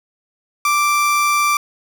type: tone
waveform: 30% pulse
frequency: 1174.7 Hz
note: D6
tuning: in tune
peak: -11 dBFS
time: 0.65-1.57 s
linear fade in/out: 2 ms
effects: none